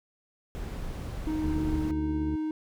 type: noise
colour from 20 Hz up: brown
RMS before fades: -35 dBFS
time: 0.55-1.91 s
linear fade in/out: 0 ms
type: tone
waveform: triangle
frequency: 311.1 Hz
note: D#4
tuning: in tune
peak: -26 dBFS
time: 1.27-2.51 s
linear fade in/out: 2 ms
type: harmonic tone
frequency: 73.6 Hz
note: D2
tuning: 4 cents sharp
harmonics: 1 / 2 / 3 / 4 / 5 / 6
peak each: -32 / -38 / -42 / -44 / -46 / -48 dBFS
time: 1.43-2.36 s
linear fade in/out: 10 ms
effects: none